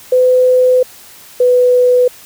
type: tone pair in turn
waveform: sine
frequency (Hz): 506 / 496.7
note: B4 / B4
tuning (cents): +42 / +10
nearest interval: unison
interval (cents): 32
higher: first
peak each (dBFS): -6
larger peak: neither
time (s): 0.12-0.83 / 1.4-2.08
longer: first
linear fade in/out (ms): 5
effects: white hiss -38 dBFS RMS until 2.25 s